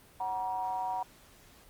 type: ring-modulated tone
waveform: triangle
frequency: 103.83 Hz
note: G#2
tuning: in tune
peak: -26 dBFS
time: 0.2-1.03 s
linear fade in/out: 5 ms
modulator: 848 Hz
effects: pink hiss -58 dBFS RMS until 1.69 s + Opus 32 kbps